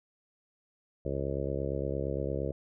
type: harmonic tone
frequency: 68.7 Hz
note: C#2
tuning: 15 cents flat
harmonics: 1 / 2 / 3 / 4 / 5 / 6 / 7 / 8 / 9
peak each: -37 / -37 / -42 / -42 / -39 / -39 / -38 / -38 / -44 dBFS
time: 1.05-2.52 s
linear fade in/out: 5 ms
effects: none